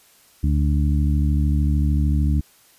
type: harmonic tone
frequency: 73.3 Hz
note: D2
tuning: 3 cents flat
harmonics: 1 / 2 / 3 / 4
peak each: -17 / -23 / -27 / -29 dBFS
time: 0.43-2.41 s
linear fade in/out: 10 ms
effects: white hiss -54 dBFS RMS until 2.78 s + resampled to 32000 Hz